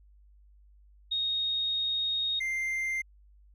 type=tone pair in turn; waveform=sine / triangle; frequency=3729 / 2094 Hz; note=A#7 / C7; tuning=0 / +1 cents; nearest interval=minor seventh; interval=999 cents; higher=first; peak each=-27 dBFS; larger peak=neither; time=1.11-2.4 / 2.4-3.02 s; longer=first; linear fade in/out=10 ms; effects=added 50 Hz sine -55 dBFS peak until 3.54 s